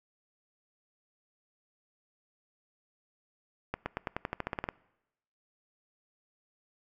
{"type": "accelerating click train", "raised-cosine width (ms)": 0.5, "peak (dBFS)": -17, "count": 13, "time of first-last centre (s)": [3.74, 4.689], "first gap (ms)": 120, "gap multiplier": 0.92, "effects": ["noise-tail reverb RT60 0.9 s tail -23 dB re dry"]}